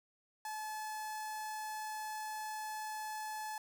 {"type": "tone with notch filter", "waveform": "sawtooth", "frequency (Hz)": 861, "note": "A5", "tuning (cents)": -38, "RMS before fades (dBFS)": -42, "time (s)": [0.45, 3.58], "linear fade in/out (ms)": 2, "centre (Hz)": 3000, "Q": 1.2, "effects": []}